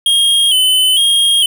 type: tone with vibrato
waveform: square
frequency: 3136 Hz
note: G7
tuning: in tune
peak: -9 dBFS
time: 0.06-1.46 s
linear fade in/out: 2 ms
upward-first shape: square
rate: 1.1 Hz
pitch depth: 60 cents each way
effects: none